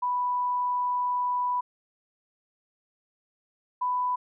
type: tone pair in turn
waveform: sine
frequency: 987.8 / 994.1 Hz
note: B5 / B5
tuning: 0 / +11 cents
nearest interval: unison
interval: 11 cents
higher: second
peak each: -24 dBFS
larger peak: neither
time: 0.02-1.61 / 3.81-4.16 s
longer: first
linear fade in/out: 10 ms
effects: none